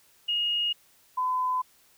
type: tone pair in turn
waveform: sine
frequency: 2865 / 1012.9 Hz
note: F7 / B5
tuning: +44 / +43 cents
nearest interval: octave + tritone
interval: 1801 cents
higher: first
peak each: -24 dBFS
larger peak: neither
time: 0.28-0.73 / 1.17-1.62 s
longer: neither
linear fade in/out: 10 ms
effects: white hiss -61 dBFS RMS until 1.97 s